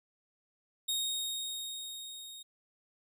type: tone with level ramp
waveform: sawtooth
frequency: 3729 Hz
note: A#7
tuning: in tune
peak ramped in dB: -27 to -43 dBFS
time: 0.88-2.43 s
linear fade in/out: 10 ms
effects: none

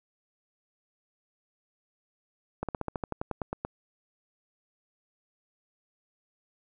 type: slowing click train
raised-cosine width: 1 ms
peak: -17 dBFS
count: 13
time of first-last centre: 2.63-3.65 s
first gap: 57 ms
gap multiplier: 1.07
effects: none

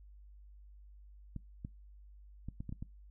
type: clicks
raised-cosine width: 5 ms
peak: -29 dBFS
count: 7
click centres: 1.363 / 1.649 / 2.486 / 2.605 / 2.693 / 2.725 / 2.825 s
effects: noise-tail reverb RT60 0.2 s tail -22 dB re dry + added 50 Hz sine -53 dBFS peak until 3.1 s

